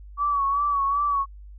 sine tone with vibrato, 1134 Hz, C#6, 39 cents sharp, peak -20 dBFS, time 0.17-1.26 s, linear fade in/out 50 ms, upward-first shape sine, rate 2.6 Hz, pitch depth 50 cents each way, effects added 50 Hz sine -40 dBFS peak until 1.58 s

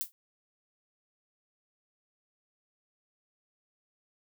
violet noise with exponential decay, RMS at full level -29 dBFS, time 0.01-0.12 s, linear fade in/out 0 ms, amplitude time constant 22 ms, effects none

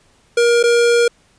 square tone with dropouts, 473.2 Hz, A#4, 26 cents sharp, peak -11 dBFS, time 0.37-1.08 s, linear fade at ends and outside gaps 5 ms, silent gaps 0.629-0.637 s, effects pink hiss -55 dBFS RMS until 1.38 s + resampled to 22050 Hz

